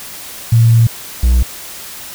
sine / triangle tone pair in turn, 115.2 / 61.17 Hz, A#2 / B1, -20 / -16 cents, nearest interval major seventh, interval 1096 cents, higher first, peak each -5 dBFS, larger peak neither, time 0.52-0.87 / 1.23-1.43 s, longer first, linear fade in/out 5 ms, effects white hiss -30 dBFS RMS until 2.14 s

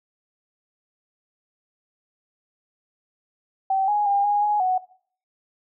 sine tone with pitch steps, 771 / 831 / 803 / 823 / 834 / 741 Hz, G5 / G#5 / G5 / G#5 / G#5 / F#5, -29 / +1 / +41 / -16 / +7 / +2 cents, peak -18 dBFS, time 3.7-4.78 s, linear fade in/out 5 ms, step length 180 ms, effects noise-tail reverb RT60 0.5 s tail -17 dB re dry

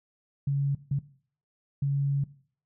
sine tone bursts at uneven times, 140 Hz, C#3, 18 cents sharp, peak -23 dBFS, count 3, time 0.47-0.75 / 0.91-0.99 / 1.82-2.24 s, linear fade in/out 5 ms, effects noise-tail reverb RT60 0.5 s tail -18 dB re dry

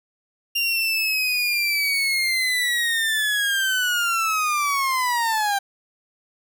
30% pulse linear sweep, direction down, 2794 to 784 Hz, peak -17 dBFS, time 0.55-5.59 s, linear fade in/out 10 ms, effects none

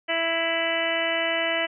harmonic tone, 330.7 Hz, E4, 6 cents sharp, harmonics 1 / 2 / 3 / 4 / 5 / 6 / 7 / 8 / 9, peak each -35 / -27 / -37 / -36 / -33 / -28 / -32 / -35 / -30 dBFS, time 0.08-1.67 s, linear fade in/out 20 ms, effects none

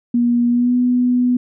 sine tone with pitch glide, 239.5 to 247.4 Hz, A#3 to B3, +47 to +3 cents, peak -12 dBFS, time 0.14-1.37 s, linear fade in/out 5 ms, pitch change +56 cents, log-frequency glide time 0.49-0.75 s, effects none

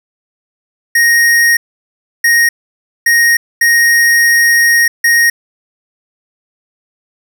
square tone bursts at uneven times, 1868 Hz, A#6, 3 cents sharp, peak -7 dBFS, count 5, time 0.95-1.57 / 2.24-2.49 / 3.06-3.37 / 3.61-4.88 / 5.04-5.3 s, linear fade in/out 5 ms, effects none

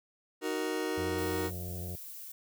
40% pulse chord, D# minor, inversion none, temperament just, 311.1 / 373.4 / 466.7 Hz, D#4 / F#4 / A#4, 0 / +16 / +2 cents, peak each -35 dBFS, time 0.41-1.51 s, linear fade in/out 50 ms
harmonic tone, 88.8 Hz, F2, 29 cents sharp, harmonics 1 / 2 / 4 / 5 / 6 / 7 / 8, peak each -38 / -44 / -50 / -52 / -54 / -55 / -56 dBFS, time 0.97-1.96 s, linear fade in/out 10 ms
violet noise, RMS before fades -45 dBFS, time 1.18-2.32 s, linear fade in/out 5 ms
effects none

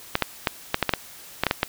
clicks, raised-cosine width 0.3 ms, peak -3 dBFS, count 11, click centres 0.154 / 0.223 / 0.472 / 0.744 / 0.827 / 0.893 / 0.937 / 1.436 / 1.467 / 1.511 / 1.631 s, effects white hiss -44 dBFS RMS until 1.68 s

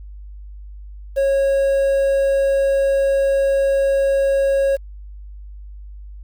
triangle tone with quantisation, 548 Hz, C#5, 20 cents flat, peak -12 dBFS, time 1.16-4.77 s, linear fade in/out 20 ms, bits 7, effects added 50 Hz sine -33 dBFS peak until 6.23 s

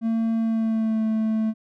triangle tone with pitch glide, 226.1 to 219.7 Hz, A3 to A3, +47 to -2 cents, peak -18 dBFS, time 0.01-1.54 s, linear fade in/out 50 ms, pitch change -49 cents, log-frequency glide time 0.35-1.04 s, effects none

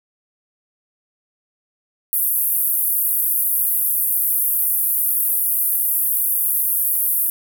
pink band-pass noise, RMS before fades -19 dBFS, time 2.13-7.3 s, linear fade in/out 0 ms, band 11000 to 16000 Hz, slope 48 dB/octave, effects none

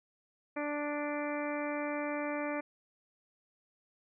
harmonic tone, 293.7 Hz, D4, in tune, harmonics 1 / 2 / 3 / 4 / 5 / 6 / 7 / 8, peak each -37 / -37 / -43 / -44 / -47 / -46 / -46 / -45 dBFS, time 0.56-2.61 s, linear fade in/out 10 ms, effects none

